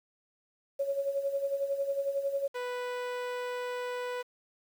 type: tone with tremolo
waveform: sine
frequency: 555 Hz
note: C#5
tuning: 2 cents sharp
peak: -26 dBFS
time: 0.79-2.48 s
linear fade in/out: 10 ms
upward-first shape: sine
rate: 11 Hz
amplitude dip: 65%
type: tone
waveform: sawtooth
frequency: 493.9 Hz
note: B4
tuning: in tune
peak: -29 dBFS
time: 2.54-4.23 s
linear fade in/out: 20 ms
effects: low-pass 3000 Hz 12 dB/octave + 9-bit